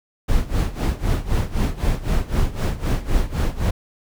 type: noise with tremolo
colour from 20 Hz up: brown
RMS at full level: -17 dBFS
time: 0.28-3.71 s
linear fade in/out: 10 ms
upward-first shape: sine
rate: 3.9 Hz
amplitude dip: 85%
effects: none